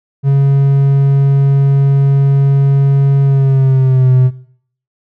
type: tone with pitch glide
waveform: triangle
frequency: 138.4 to 128.39 Hz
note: C#3 to C3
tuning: -2 to -32 cents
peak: -4 dBFS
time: 0.23-4.31 s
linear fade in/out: 50 ms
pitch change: -130 cents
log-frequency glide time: 3.23-4.11 s
effects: noise-tail reverb RT60 0.6 s tail -17 dB re dry